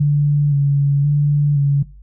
sine tone with vibrato, 143.5 Hz, D3, 40 cents flat, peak -11 dBFS, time 0-1.83 s, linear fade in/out 10 ms, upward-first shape square, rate 0.96 Hz, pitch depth 26 cents each way, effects noise-tail reverb RT60 0.3 s tail -19 dB re dry + added 50 Hz sine -38 dBFS peak until 2.02 s

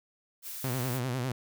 blue noise, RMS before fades -40 dBFS, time 0.42-1.01 s, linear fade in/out 50 ms
sawtooth tone with vibrato, 126.4 Hz, B2, 41 cents sharp, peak -26 dBFS, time 0.64-1.32 s, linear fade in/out 2 ms, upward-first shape sine, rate 10 Hz, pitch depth 98 cents each way
effects none

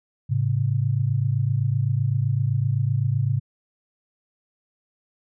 sine tone pair together, 107.8 / 135.62 Hz, A2 / C#3, -35 / -38 cents, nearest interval major third, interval 397 cents, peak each -22 dBFS, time 0.29-3.4 s, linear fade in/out 20 ms, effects none

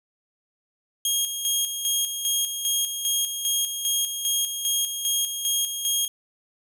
15% pulse tone with tremolo, 3255 Hz, G#7, 36 cents flat, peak -14 dBFS, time 1.05-6.08 s, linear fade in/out 2 ms, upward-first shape square, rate 2.5 Hz, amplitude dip 55%, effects none

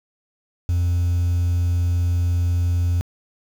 sine tone pair in turn, 87.4 / 87.4 Hz, F2 / F2, +2 / +2 cents, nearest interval unison, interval 0 cents, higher neither, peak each -14 dBFS, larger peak neither, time 0.69-1.96 / 1.96-3.01 s, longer first, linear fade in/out 0 ms, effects tanh soft clip ceiling -16 dBFS + 7-bit

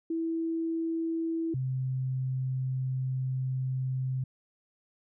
sine tone pair in turn, 328.1 / 130.21 Hz, E4 / C3, -8 / -8 cents, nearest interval octave + major third, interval 1600 cents, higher first, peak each -28 dBFS, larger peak neither, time 0.1-1.54 / 1.54-4.24 s, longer second, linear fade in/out 5 ms, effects none

